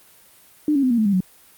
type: tone with pitch steps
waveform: sine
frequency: 300.7 / 277.3 / 255.8 / 235.9 / 217.6 / 200.7 / 185.1 Hz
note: D4 / C#4 / C4 / A#3 / A3 / G3 / F#3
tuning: +41 / +1 / -39 / +21 / -19 / +41 / +1 cents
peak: -15 dBFS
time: 0.68-1.205 s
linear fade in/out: 2 ms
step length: 75 ms
effects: white hiss -51 dBFS RMS until 1.57 s + Opus 32 kbps